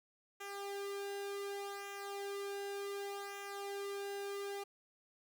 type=tone with flanger; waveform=sawtooth; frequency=399.9 Hz; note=G4; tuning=35 cents sharp; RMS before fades=-43 dBFS; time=0.4-4.64 s; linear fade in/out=10 ms; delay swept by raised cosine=0.22 to 1.62 ms; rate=0.67 Hz; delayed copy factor=-0.7; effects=none